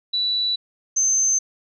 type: tone pair in turn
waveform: sine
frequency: 3951 / 6243 Hz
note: B7 / G8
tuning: 0 / -8 cents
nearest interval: minor sixth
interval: 792 cents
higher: second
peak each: -19 / -16 dBFS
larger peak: second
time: 0.13-0.56 / 0.96-1.39 s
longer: neither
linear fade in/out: 10 ms
effects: none